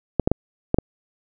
clicks, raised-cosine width 2 ms, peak -3 dBFS, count 5, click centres 0.197 / 0.275 / 0.316 / 0.744 / 0.786 s, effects none

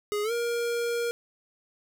square tone with pitch glide, 415.3 to 471.6 Hz, G#4 to A#4, 0 to +20 cents, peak -27 dBFS, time 0.12-1.11 s, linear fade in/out 0 ms, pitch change +220 cents, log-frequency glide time 0.23-0.32 s, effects none

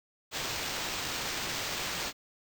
white noise with sample-and-hold, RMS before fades -35 dBFS, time 0.31-2.13 s, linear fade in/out 50 ms, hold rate 11025 Hz, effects none

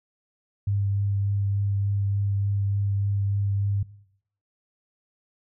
sine tone with vibrato, 100 Hz, G2, 35 cents sharp, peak -21 dBFS, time 0.67-3.83 s, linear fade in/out 5 ms, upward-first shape triangle, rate 3.4 Hz, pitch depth 12 cents each way, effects noise-tail reverb RT60 0.7 s tail -20 dB re dry

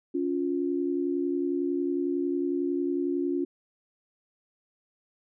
sine tone pair together, 281.1 / 352.1 Hz, C#4 / F4, +24 / +14 cents, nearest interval major third, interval 390 cents, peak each -28 dBFS, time 0.14-3.45 s, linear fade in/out 10 ms, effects none

